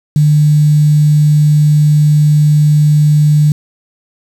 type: tone with quantisation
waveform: sine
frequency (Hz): 150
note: D3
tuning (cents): +37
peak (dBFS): -5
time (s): 0.16-3.52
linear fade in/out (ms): 2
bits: 5
effects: none